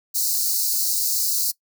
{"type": "high-pass noise", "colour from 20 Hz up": "white", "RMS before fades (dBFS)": -22, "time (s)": [0.14, 1.52], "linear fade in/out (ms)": 20, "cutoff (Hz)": 4100, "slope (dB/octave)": 96, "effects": ["noise-tail reverb RT60 0.1 s tail -21 dB re dry"]}